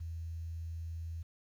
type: tone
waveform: sine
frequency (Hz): 82.41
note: E2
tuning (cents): 0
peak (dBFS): -38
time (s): 0-1.23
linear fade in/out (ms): 10
effects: 11-bit